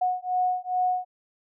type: beating tone pair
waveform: sine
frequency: 730 / 732.4 Hz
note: F#5 / F#5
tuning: -24 / -18 cents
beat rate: 2.4 Hz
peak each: -26 / -26 dBFS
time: 0.01-1.05 s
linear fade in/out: 10 ms
effects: none